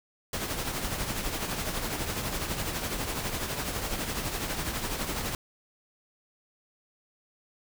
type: noise with tremolo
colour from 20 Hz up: pink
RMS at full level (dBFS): -30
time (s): 0.33-5.35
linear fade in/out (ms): 2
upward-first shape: triangle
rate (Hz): 12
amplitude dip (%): 55
effects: none